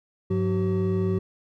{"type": "tone cluster", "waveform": "triangle", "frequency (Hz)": [100.2, 181.2, 380], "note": ["G2", "F#3", "F#4"], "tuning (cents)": [38, -36, 46], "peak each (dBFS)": -24, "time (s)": [0.3, 1.19], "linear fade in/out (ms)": 10, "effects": []}